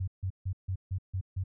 sine tone bursts, 94 Hz, F#2, 28 cents sharp, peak -29 dBFS, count 7, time 0-1.439 s, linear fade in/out 10 ms, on 77 ms, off 150 ms, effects none

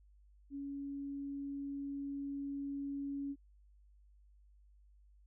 sine tone with level ramp, 280 Hz, C#4, 18 cents sharp, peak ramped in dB -40 to -37 dBFS, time 0.5-3.36 s, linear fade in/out 50 ms, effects added 50 Hz sine -61 dBFS peak until 5.26 s

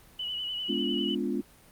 sine tone with vibrato, 2960 Hz, F#7, in tune, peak -31 dBFS, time 0.19-1.15 s, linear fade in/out 5 ms, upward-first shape triangle, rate 10 Hz, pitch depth 44 cents each way
sine chord, G# diminished seventh, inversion none, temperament equal with one note detuned, 207.7 / 246.9 / 288.6 / 349.2 Hz, G#3 / B3 / D4 / F4, 0 / 0 / -30 / 0 cents, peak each -33 dBFS, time 0.68-1.42 s, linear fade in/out 20 ms
effects pink hiss -56 dBFS RMS until 1.71 s + Opus 32 kbps

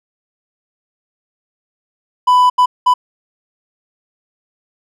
triangle tone bursts at uneven times, 996 Hz, B5, 14 cents sharp, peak -5 dBFS, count 3, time 2.27-2.5 / 2.58-2.66 / 2.86-2.94 s, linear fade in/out 10 ms, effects none

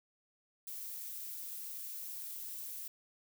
violet noise, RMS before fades -44 dBFS, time 0.67-2.88 s, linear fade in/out 5 ms, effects none

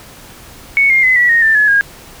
sine tone with pitch steps, 2217 / 2122 / 2031 / 1943.4 / 1860 / 1780.1 / 1703.6 / 1630.5 Hz, C#7 / C7 / B6 / B6 / A#6 / A6 / G#6 / G#6, 0 / +24 / +48 / -28 / -4 / +20 / +44 / -32 cents, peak -7 dBFS, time 0.77-1.81 s, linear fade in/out 0 ms, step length 130 ms, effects pink hiss -37 dBFS RMS until 2.2 s

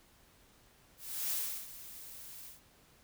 blue noise with ADSR envelope, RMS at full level -34 dBFS, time 0.97-2.61 s, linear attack 350 ms, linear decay 340 ms, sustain -15 dB, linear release 140 ms, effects pink hiss -64 dBFS RMS until 3.03 s

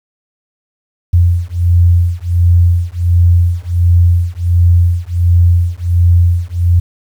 sine beating tone pair, 86.3 / 87.7 Hz, F2 / F2, -20 / +8 cents, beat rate 1.4 Hz, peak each -10 dBFS, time 1.13-6.8 s, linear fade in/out 10 ms, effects 7-bit

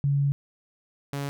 sine / sawtooth tone pair in turn, 140.9 / 140.9 Hz, C#3 / C#3, +29 / +29 cents, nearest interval unison, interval 0 cents, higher neither, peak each -20 / -25 dBFS, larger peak first, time 0.04-0.32 / 1.13-1.29 s, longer first, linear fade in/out 0 ms, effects none

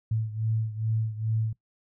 sine beating tone pair, 110 / 112.4 Hz, A2 / A2, 0 / +37 cents, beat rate 2.4 Hz, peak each -27 / -31 dBFS, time 0.11-1.53 s, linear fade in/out 5 ms, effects noise-tail reverb RT60 0.1 s tail -20 dB re dry

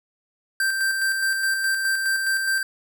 square tone with tremolo, 1568 Hz, G6, in tune, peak -20 dBFS, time 0.6-2.63 s, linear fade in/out 2 ms, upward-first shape square, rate 4.8 Hz, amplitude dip 35%, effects none

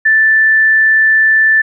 sine tone, 1762 Hz, A6, 2 cents sharp, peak -6 dBFS, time 0.05-1.62 s, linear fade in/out 10 ms, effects none

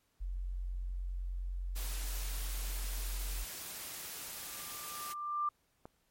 sine tone, 44.91 Hz, F1, 49 cents sharp, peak -35 dBFS, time 0.2-3.45 s, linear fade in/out 20 ms
white noise, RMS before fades -44 dBFS, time 1.75-5.14 s, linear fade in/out 20 ms
sine tone with exponential growth, 1187 Hz, D6, 18 cents sharp, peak -29 dBFS, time 4.15-5.49 s, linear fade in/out 5 ms, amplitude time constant 290 ms
click, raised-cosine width 1 ms, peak -33 dBFS, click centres 5.855 s
effects pink hiss -75 dBFS RMS until 6.1 s + MP3 64 kbps

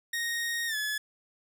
sawtooth tone with pitch glide, 1864.7 to 1709.9 Hz, A#6 to A6, 0 to -50 cents, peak -26 dBFS, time 0.13-0.98 s, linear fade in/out 5 ms, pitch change -150 cents, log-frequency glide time 0.67-0.76 s, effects none

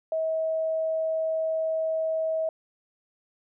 sine tone, 641 Hz, E5, 49 cents flat, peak -24 dBFS, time 0.12-2.49 s, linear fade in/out 2 ms, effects none

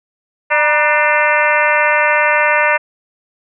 harmonic tone with a mistuned harmonic, 298.6 Hz, D4, 29 cents sharp, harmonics 2 / 3 / 4 / 5 / 6 / 7 / 8 / 9, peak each -17 / -17 / -21 / -18 / -17 / -18 / -22 / -22 dBFS, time 0.5-2.78 s, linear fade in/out 20 ms, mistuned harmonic 3, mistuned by +98 cents, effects none

